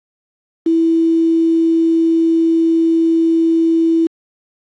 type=tone with quantisation; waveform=sine; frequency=328.6 Hz; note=E4; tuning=5 cents flat; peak=-10 dBFS; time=0.66-4.07 s; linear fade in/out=5 ms; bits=5; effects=low-pass 3000 Hz 12 dB/octave + AAC 64 kbps